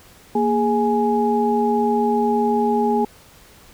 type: tone cluster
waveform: sine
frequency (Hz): 233.1 / 414.9 / 834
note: A#3 / G#4 / G#5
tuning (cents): 0 / -2 / +7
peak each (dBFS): -20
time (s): 0.35-3.05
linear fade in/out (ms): 5
effects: pink hiss -48 dBFS RMS until 3.73 s